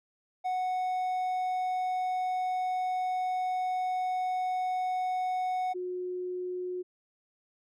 triangle / sine tone pair in turn, 738 / 362.7 Hz, F#5 / F#4, -5 / -34 cents, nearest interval octave, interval 1229 cents, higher first, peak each -26 / -32 dBFS, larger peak first, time 0.44-5.74 / 5.74-6.83 s, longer first, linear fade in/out 20 ms, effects none

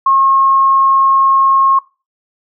sine tone, 1081 Hz, C#6, 44 cents flat, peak -7 dBFS, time 0.06-1.79 s, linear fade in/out 5 ms, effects noise-tail reverb RT60 0.3 s tail -20 dB re dry

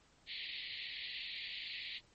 white band-pass noise, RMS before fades -45 dBFS, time 0.26-2.01 s, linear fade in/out 50 ms, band 1900 to 4400 Hz, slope 96 dB/octave, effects pink hiss -68 dBFS RMS until 2.14 s + MP3 32 kbps

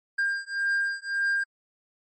triangle beating tone pair, 1600 / 1601.8 Hz, G6 / G6, +35 / +37 cents, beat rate 1.8 Hz, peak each -26 dBFS, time 0.18-1.44 s, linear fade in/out 10 ms, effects MP3 32 kbps

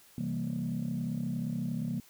sine chord, C dominant seventh, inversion none, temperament equal, 130.81 / 164.81 / 196 / 233.1 Hz, C3 / E3 / G3 / Bb3, 0 / 0 / 0 / 0 cents, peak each -37 / -35 / -37 / -34 dBFS, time 0.18-2 s, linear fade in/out 2 ms, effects tanh soft clip ceiling -25 dBFS + white hiss -59 dBFS RMS until 2.09 s

